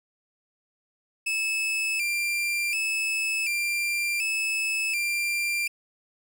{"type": "tone with vibrato", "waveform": "40% pulse", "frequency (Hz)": 2489, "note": "D#7", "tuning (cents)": 0, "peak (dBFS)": -24, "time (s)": [1.26, 5.68], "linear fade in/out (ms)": 10, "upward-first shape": "square", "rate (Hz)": 0.68, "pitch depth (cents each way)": 80, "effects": []}